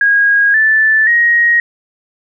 sine tone with pitch steps, 1639 / 1756.6 / 1882.7 Hz, G#6 / A6 / A#6, -23 / -3 / +17 cents, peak -7 dBFS, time 0.01-1.6 s, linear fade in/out 2 ms, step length 530 ms, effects none

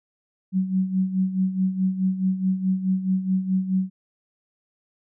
sine tone with tremolo, 188 Hz, F#3, 28 cents sharp, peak -17 dBFS, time 0.52-3.9 s, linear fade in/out 50 ms, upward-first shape sine, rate 4.7 Hz, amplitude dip 70%, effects none

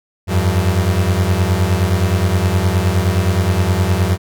35% pulse beating tone pair, 87.31 / 96.91 Hz, F2 / G2, 0 / -19 cents, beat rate 9.6 Hz, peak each -14 dBFS, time 0.27-4.18 s, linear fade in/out 50 ms, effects none

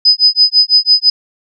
sine tone with tremolo, 5010 Hz, D#8, 11 cents sharp, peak -3 dBFS, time 0.05-1.1 s, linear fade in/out 5 ms, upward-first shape sine, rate 6 Hz, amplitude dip 100%, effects none

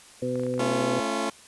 harmonic tone, 125.8 Hz, B2, 32 cents sharp, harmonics 1 / 2 / 3 / 4, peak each -34 / -30 / -35 / -28 dBFS, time 0.22-1 s, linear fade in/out 5 ms
clicks, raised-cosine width 0.5 ms, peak -28 dBFS, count 9, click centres 0.356 / 0.396 / 0.435 / 0.466 / 0.54 / 0.579 / 0.723 / 0.774 / 0.817 s
15% pulse chord, A augmented, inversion none, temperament just, 220 / 275 / 343.8 Hz, A3 / C#4 / E#4, 0 / -14 / -27 cents, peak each -24 dBFS, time 0.59-1.3 s, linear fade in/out 5 ms
effects white hiss -50 dBFS RMS until 1.47 s + resampled to 24000 Hz

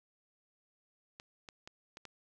clicks, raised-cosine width 0.2 ms, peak -30 dBFS, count 5, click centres 1.199 / 1.488 / 1.675 / 1.971 / 2.053 s, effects none

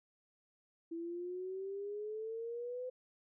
sine exponential sweep, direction up, 329.6 to 510 Hz, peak -39 dBFS, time 0.91-2.9 s, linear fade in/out 10 ms, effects none

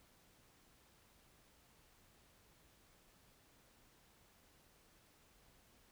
silence, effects pink hiss -69 dBFS RMS until 5.91 s

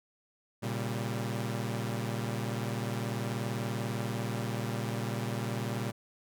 sawtooth chord, G diminished, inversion first, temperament equal with one note detuned, 116.54 / 136.92 / 196 Hz, Bb2 / Db3 / G3, 0 / -21 / 0 cents, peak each -30 / -35 / -34 dBFS, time 0.62-5.92 s, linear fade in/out 20 ms, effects none

